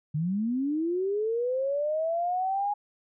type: linear sweep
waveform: sine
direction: up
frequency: 143.7 to 830.6 Hz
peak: -25 dBFS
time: 0.14-2.74 s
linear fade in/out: 10 ms
effects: none